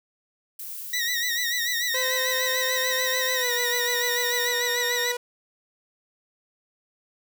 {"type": "noise", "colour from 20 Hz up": "violet", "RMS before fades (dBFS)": -36, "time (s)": [0.59, 4.49], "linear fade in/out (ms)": 5}
{"type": "tone with vibrato", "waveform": "20% pulse", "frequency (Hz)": 1913, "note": "A#6", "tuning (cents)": 44, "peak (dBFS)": -19, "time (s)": [0.93, 5.12], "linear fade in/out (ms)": 5, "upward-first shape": "sine", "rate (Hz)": 6.8, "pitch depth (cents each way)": 70}
{"type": "tone with pitch glide", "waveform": "sawtooth", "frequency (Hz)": [514, 486.3], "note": ["C5", "B4"], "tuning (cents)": [-31, -27], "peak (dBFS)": -24, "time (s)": [1.94, 5.17], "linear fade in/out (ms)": 5, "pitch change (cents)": -96, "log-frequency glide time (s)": [3.35, 3.5]}
{"effects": []}